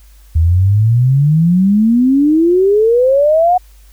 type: exponential sweep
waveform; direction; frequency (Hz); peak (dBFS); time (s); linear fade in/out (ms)
sine; up; 78 to 740; -7; 0.35-3.58; 10
effects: added 50 Hz sine -39 dBFS peak until 3.92 s + white hiss -51 dBFS RMS until 3.92 s